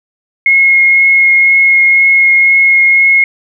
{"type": "tone with vibrato", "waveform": "sine", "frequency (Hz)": 2160, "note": "C#7", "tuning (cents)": -45, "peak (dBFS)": -4, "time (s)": [0.46, 3.24], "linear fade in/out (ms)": 2, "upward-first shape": "triangle", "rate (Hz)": 2, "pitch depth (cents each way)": 9, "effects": []}